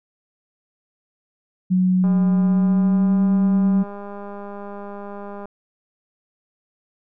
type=tone with pitch glide; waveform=sine; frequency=184 to 192.81 Hz; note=F#3 to G3; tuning=-9 to -28 cents; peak=-14 dBFS; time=1.7-3.84 s; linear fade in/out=20 ms; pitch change=+81 cents; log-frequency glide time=2.3-3.22 s
type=click train; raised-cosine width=1 ms; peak=-22 dBFS; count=691; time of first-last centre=2.04-5.456 s; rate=202 Hz
effects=none